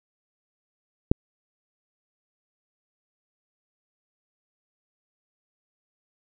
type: click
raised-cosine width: 3 ms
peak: -3 dBFS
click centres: 1.115 s
effects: none